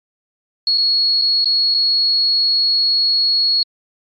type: tone with dropouts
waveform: sine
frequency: 4337 Hz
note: C#8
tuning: 39 cents flat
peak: -12 dBFS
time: 0.67-3.63 s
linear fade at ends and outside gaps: 2 ms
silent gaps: 0.776-0.78 / 1.215-1.219 / 1.445-1.456 / 1.742-1.746 s
effects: MP3 32 kbps